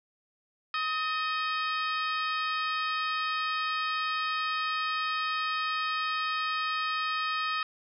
harmonic tone with a mistuned harmonic, 631 Hz, D#5, 24 cents sharp, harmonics 2 / 3 / 4 / 5 / 6 / 7 / 8, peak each -30 / -36 / -36 / -40 / -42 / -44 / -43 dBFS, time 0.74-7.63 s, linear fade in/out 2 ms, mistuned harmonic 3, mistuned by -64 cents, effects none

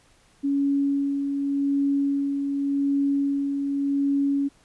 sine tone with tremolo, 279.9 Hz, C#4, 17 cents sharp, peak -19 dBFS, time 0.43-4.49 s, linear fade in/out 20 ms, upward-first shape sine, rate 0.87 Hz, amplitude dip 40%, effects pink hiss -59 dBFS RMS until 4.64 s + resampled to 24000 Hz

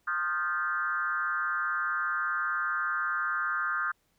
sine tone with frequency modulation, 1396.9 Hz, F6, in tune, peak -27 dBFS, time 0.07-3.92 s, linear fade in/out 10 ms, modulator 165 Hz, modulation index 1.4, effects pink hiss -72 dBFS RMS until 4.18 s

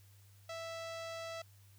sawtooth tone with low-pass filter, 659.3 Hz, E5, in tune, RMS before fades -44 dBFS, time 0.49-1.42 s, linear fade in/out 5 ms, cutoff 5800 Hz, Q 1.2, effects added 99 Hz sine -59 dBFS peak until 1.78 s + white hiss -68 dBFS RMS until 1.78 s

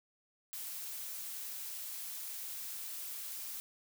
blue noise, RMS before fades -43 dBFS, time 0.53-3.6 s, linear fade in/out 0 ms, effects none

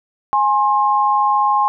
sine tone pair together, 830.6 / 1064.5 Hz, G#5 / C6, 0 / +30 cents, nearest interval major third, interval 430 cents, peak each -15 dBFS, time 0.33-1.68 s, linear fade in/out 0 ms, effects none

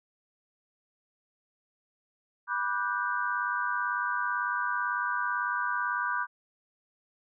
sine chord, G major seventh, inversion first, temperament just, 980 / 1176 / 1470 / 1568 Hz, B5 / D6 / F#6 / G6, -14 / +2 / -12 / 0 cents, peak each -33 dBFS, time 2.47-6.27 s, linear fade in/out 50 ms, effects none

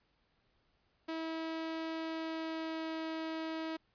sawtooth tone with pitch glide, 323.4 to 321 Hz, E4 to E4, -33 to -46 cents, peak -33 dBFS, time 1.08-3.77 s, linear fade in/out 10 ms, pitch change -13 cents, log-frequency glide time 1.95-3 s, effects pink hiss -75 dBFS RMS until 3.94 s + resampled to 11025 Hz

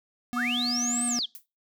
square tone with pitch glide, 243.3 to 240.6 Hz, B3 to B3, -26 to -45 cents, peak -30 dBFS, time 0.33-1.19 s, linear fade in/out 0 ms, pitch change -19 cents, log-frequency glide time 0.68-1 s
sine linear two-way sweep, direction up then down, 1105 to 8620 to 2996 Hz, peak -26 dBFS, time 0.36-1.26 s, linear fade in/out 10 ms, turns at 1.06 s
violet noise with exponential decay, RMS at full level -38 dBFS, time 1.35-1.46 s, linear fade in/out 0 ms, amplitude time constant 22 ms
effects noise-tail reverb RT60 0.3 s tail -25 dB re dry

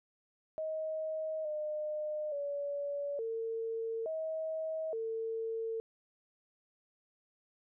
sine tone with pitch steps, 630 / 607 / 571 / 452.5 / 637 / 450.2 Hz, D#5 / D#5 / D5 / A4 / D#5 / A4, +21 / -43 / -49 / +48 / +41 / +40 cents, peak -34 dBFS, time 0.58-5.8 s, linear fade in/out 0 ms, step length 870 ms, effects none

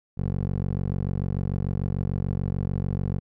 15% pulse tone with band-pass filter, 46.8 Hz, F#1, 20 cents sharp, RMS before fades -27 dBFS, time 0.17-3.2 s, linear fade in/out 20 ms, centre 150 Hz, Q 0.75, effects none

